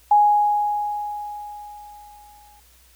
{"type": "tone with exponential decay", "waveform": "sine", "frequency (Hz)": 830.6, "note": "G#5", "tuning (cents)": 0, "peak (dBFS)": -10, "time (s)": [0.11, 2.6], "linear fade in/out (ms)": 5, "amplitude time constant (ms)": 540, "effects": ["added 60 Hz sine -55 dBFS peak until 2.95 s", "white hiss -55 dBFS RMS until 2.95 s"]}